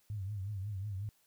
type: tone with vibrato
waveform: sine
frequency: 100 Hz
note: G2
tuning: 35 cents sharp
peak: -36 dBFS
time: 0.1-1.09 s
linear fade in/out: 0 ms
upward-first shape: triangle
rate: 5.5 Hz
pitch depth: 140 cents each way
effects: white hiss -71 dBFS RMS until 1.26 s